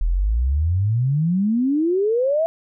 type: exponential sweep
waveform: sine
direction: up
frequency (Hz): 38.3 to 671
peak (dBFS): -16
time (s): 0.01-2.46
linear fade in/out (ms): 0
effects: none